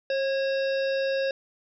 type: harmonic tone with a mistuned harmonic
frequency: 540 Hz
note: C#5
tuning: 45 cents flat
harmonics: 1 / 3 / 5 / 7 / 9 / 10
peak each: -24 / -34 / -38 / -41 / -43 / -44 dBFS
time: 0.1-1.31 s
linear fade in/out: 2 ms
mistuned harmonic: 3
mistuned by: +24 cents
effects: none